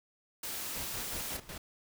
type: noise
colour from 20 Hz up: white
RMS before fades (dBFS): -39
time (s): 0.43-1.37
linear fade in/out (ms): 5
type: noise with tremolo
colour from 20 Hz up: pink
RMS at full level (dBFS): -43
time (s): 0.75-1.58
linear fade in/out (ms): 5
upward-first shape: square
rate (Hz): 5.4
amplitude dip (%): 75
effects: none